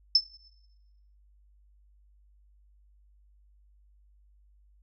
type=tone with exponential decay; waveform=sine; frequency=5274 Hz; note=E8; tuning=in tune; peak=-13 dBFS; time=0.15-0.24 s; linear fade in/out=5 ms; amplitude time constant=18 ms; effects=noise-tail reverb RT60 1.0 s tail -19 dB re dry + added 50 Hz sine -58 dBFS peak until 4.82 s